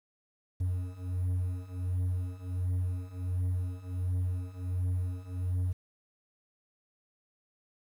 triangle beating tone pair, 90 / 91.4 Hz, F#2 / F#2, -47 / -21 cents, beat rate 1.4 Hz, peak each -32 / -30 dBFS, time 0.6-5.73 s, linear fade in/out 10 ms, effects 10-bit

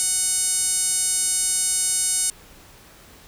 5% pulse tone with band-pass filter, 740 Hz, F#5, in tune, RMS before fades -22 dBFS, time 0-2.3 s, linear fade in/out 0 ms, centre 9200 Hz, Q 2.5, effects pink hiss -48 dBFS RMS until 3.27 s

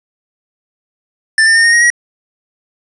square tone with pitch steps, 1774 / 1799.8 / 1826 / 1852.5 / 1879.5 / 1906.8 Hz, A6 / A6 / A#6 / A#6 / A#6 / A#6, +14 / +39 / -36 / -11 / +14 / +39 cents, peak -7 dBFS, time 1.38-1.902 s, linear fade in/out 2 ms, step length 87 ms, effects resampled to 24000 Hz + 7-bit

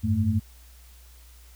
sine tone cluster, 92.5 / 104.1 / 219.9 Hz, F#2 / G#2 / A3, 0 / +5 / -1 cents, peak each -25 dBFS, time 0.03-0.4 s, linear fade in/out 20 ms, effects added 60 Hz sine -48 dBFS peak until 1.55 s + white hiss -56 dBFS RMS until 1.55 s

